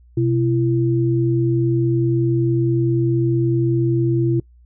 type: tone pair together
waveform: sine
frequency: 126.33 / 337 Hz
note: B2 / E4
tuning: +40 / +38 cents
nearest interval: octave + perfect fourth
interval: 1698 cents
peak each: -17 / -18 dBFS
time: 0.17-4.4 s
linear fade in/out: 5 ms
effects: noise-tail reverb RT60 0.1 s tail -24 dB re dry + added 60 Hz sine -46 dBFS peak until 4.65 s